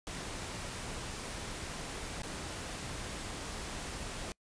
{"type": "noise with dropouts", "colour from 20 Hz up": "pink", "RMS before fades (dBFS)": -41, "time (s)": [0.07, 4.32], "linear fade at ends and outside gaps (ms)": 0, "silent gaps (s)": [2.219, 2.233], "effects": ["noise-tail reverb RT60 0.1 s tail -26 dB re dry", "resampled to 22050 Hz"]}